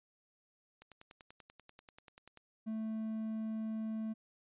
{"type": "click train", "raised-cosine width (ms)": 0.2, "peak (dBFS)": -36, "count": 17, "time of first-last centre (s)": [0.82, 2.373], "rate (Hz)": 10.3}
{"type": "tone", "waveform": "triangle", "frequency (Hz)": 220, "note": "A3", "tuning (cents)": 0, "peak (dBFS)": -34, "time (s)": [2.66, 4.14], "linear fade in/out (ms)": 20}
{"effects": ["resampled to 8000 Hz"]}